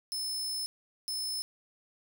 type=tone bursts at uneven times; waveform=sawtooth; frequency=5240 Hz; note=E8; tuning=11 cents flat; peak=-30 dBFS; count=2; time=0.12-0.66 / 1.08-1.42 s; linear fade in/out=0 ms; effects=none